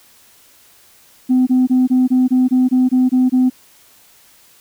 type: tone bursts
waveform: sine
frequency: 254.8 Hz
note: C4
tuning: 46 cents flat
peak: -8 dBFS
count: 11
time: 1.29-3.5 s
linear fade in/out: 20 ms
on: 180 ms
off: 23 ms
effects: tanh soft clip ceiling -7 dBFS + white hiss -49 dBFS RMS until 4.6 s